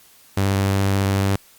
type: tone with vibrato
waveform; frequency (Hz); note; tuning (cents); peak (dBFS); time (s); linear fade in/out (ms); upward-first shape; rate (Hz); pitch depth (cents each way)
sawtooth; 98; G2; 0; -13; 0.37-1.36; 5; sine; 14; 8
effects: white hiss -51 dBFS RMS until 1.58 s + Opus 48 kbps